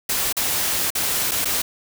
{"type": "noise with dropouts", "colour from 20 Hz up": "white", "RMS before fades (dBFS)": -22, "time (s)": [0.09, 1.62], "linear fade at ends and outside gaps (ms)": 5, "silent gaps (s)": [[0.327, 0.367], [0.904, 0.951], [1.312, 1.316], [1.447, 1.454]], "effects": []}